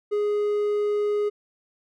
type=tone with hard clipping; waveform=triangle; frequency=415.3 Hz; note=G#4; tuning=in tune; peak=-22 dBFS; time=0.11-1.3 s; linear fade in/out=20 ms; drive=6 dB; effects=none